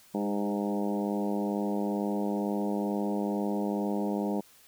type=harmonic tone with a mistuned harmonic; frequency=102.2 Hz; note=G#2; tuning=27 cents flat; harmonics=2 / 3 / 4 / 5 / 6 / 7 / 8 / 9; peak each=-30 / -34 / -36 / -38 / -40 / -41 / -42 / -43 dBFS; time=0.14-4.41 s; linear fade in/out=10 ms; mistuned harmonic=4; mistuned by=-18 cents; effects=white hiss -58 dBFS RMS until 4.67 s